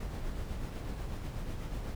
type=noise with tremolo; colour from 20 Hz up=brown; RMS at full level=-36 dBFS; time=0-1.95 s; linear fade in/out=5 ms; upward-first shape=triangle; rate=8.1 Hz; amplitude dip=40%; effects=none